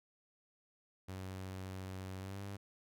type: tone with pitch glide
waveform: sawtooth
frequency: 94.3 to 99.79 Hz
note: F#2 to G2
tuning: +33 to +31 cents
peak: -39 dBFS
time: 1.08-2.57 s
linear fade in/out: 10 ms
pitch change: +98 cents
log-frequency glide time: 2.18-2.43 s
effects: none